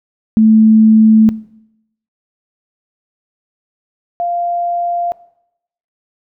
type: tone pair in turn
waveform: sine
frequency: 219.1 / 695.6 Hz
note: A3 / F5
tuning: -7 / -7 cents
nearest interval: octave + minor sixth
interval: 2000 cents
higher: second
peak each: -5 / -14 dBFS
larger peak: first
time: 0.37-1.29 / 4.2-5.12 s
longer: neither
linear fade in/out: 0 ms
effects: noise-tail reverb RT60 0.8 s tail -20 dB re dry